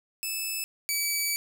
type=tone pair in turn; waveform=10% pulse; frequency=2615 / 2292 Hz; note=E7 / D7; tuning=-15 / -43 cents; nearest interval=major second; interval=228 cents; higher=first; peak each=-21 / -17 dBFS; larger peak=second; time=0.23-0.64 / 0.89-1.36 s; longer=second; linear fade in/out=0 ms; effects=none